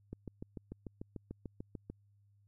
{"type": "click train", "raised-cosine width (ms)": 3, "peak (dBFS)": -30, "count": 13, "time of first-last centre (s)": [0.13, 1.9], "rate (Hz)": 6.78, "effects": ["added 101 Hz sine -65 dBFS peak until 2.47 s"]}